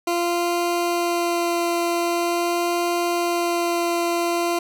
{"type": "tone with vibrato", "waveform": "20% pulse", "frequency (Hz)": 344.8, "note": "F4", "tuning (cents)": -22, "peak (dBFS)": -15, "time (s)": [0.07, 4.59], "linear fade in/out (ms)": 5, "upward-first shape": "sine", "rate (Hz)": 0.44, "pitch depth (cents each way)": 10, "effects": []}